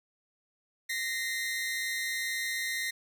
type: tone pair together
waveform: sawtooth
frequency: 1862 / 2067 Hz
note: A#6 / C7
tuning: -2 / -22 cents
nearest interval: major second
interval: 180 cents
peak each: -30 / -31 dBFS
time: 0.89-2.91 s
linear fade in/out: 10 ms
effects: none